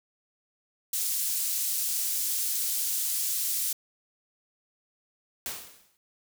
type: high-pass noise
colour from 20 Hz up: pink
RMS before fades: -29 dBFS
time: 0.93-3.73 s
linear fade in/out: 5 ms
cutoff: 7600 Hz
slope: 12 dB/octave
type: noise with exponential decay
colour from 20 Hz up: white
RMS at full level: -32 dBFS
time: 5.46-5.97 s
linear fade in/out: 0 ms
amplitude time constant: 110 ms
effects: none